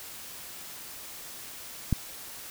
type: click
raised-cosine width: 5 ms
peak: -11 dBFS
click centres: 1.927 s
effects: white hiss -43 dBFS RMS until 2.5 s